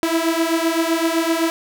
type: beating tone pair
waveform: sawtooth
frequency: 325.3 / 333.1 Hz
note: E4 / E4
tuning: -23 / +18 cents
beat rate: 7.8 Hz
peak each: -16 dBFS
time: 0.03-1.5 s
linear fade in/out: 0 ms
effects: none